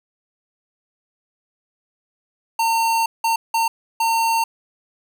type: tone bursts at uneven times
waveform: square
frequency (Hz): 910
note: A#5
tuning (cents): -42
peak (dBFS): -17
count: 4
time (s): 2.59-3.06 / 3.24-3.36 / 3.54-3.68 / 4-4.44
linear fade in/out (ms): 5
effects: none